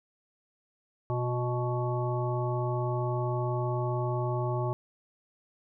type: harmonic tone with a mistuned harmonic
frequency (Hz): 123.47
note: B2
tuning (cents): 0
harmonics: 1 / 3 / 5 / 7 / 9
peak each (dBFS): -29 / -34 / -36 / -37 / -39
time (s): 1.1-4.73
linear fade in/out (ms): 0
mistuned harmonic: 3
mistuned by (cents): -30
effects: none